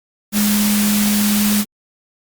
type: tone in noise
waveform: sine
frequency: 207.7 Hz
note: G#3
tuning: in tune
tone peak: -14 dBFS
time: 0.32-1.65 s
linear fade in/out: 50 ms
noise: white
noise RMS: -20 dBFS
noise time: 0.32-1.65 s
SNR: +3 dB
effects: Opus 48 kbps